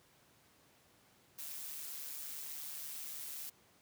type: noise with amplitude modulation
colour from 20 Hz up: blue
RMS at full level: -43 dBFS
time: 1.38-3.5 s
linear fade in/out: 10 ms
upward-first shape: sine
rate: 146 Hz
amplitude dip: 45%
effects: pink hiss -67 dBFS RMS until 3.81 s + high-pass 100 Hz 12 dB/octave